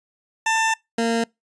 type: tone pair in turn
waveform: 20% pulse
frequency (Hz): 892 / 230.1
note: A5 / A#3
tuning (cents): +23 / -22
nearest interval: octave + major seventh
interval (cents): 2345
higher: first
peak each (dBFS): -13 / -14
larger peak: first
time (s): 0.46-0.74 / 0.98-1.24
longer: first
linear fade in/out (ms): 5
effects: noise-tail reverb RT60 0.2 s tail -26 dB re dry + resampled to 22050 Hz